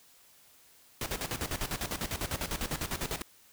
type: noise with tremolo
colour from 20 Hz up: pink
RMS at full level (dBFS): -33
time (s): 1.01-3.22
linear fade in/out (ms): 2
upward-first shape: square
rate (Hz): 10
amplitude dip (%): 75
effects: white hiss -60 dBFS RMS until 3.52 s